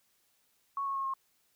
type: tone with pitch steps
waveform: sine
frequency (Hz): 1108.7 / 1097.2 / 1085.9 / 1074.7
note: C#6 / C#6 / C#6 / C6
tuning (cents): 0 / -18 / -36 / +46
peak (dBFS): -31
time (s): 0.77-1.138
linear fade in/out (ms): 2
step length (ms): 92
effects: white hiss -72 dBFS RMS until 1.55 s